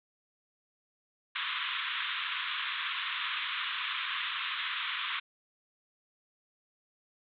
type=band-pass noise; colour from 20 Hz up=white; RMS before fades=-35 dBFS; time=1.35-5.2 s; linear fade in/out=10 ms; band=1000 to 3700 Hz; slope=96 dB/octave; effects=none